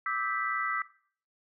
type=chord; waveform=sine; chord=E minor seventh; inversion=third; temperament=equal with one note detuned; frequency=1174.7 / 1296.6 / 1568 / 1975.5 Hz; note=D6 / E6 / G6 / B6; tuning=0 / -29 / 0 / 0 cents; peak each=-36 / -32 / -38 / -34 dBFS; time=0.06-0.82 s; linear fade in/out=2 ms; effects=noise-tail reverb RT60 0.5 s tail -17 dB re dry